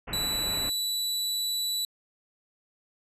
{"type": "low-pass noise", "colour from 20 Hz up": "pink", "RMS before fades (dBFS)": -37, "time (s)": [0.07, 0.7], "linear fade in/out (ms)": 10, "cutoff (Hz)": 2900, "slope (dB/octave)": 96}
{"type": "tone", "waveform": "sawtooth", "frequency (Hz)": 3951, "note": "B7", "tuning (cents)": 0, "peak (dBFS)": -24, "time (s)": [0.13, 1.85], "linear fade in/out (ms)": 2}
{"effects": ["resampled to 32000 Hz"]}